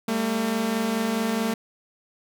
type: tone pair together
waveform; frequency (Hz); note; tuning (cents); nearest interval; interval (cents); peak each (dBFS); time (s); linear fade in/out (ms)
sawtooth; 201.3 / 226; G3 / A3; +46 / +47; major second; 201; -25 / -20; 0.08-1.54; 5
effects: none